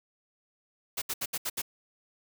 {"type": "noise bursts", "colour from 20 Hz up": "white", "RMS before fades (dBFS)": -32, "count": 6, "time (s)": [0.97, 1.619], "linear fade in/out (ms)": 10, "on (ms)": 49, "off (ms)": 71, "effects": []}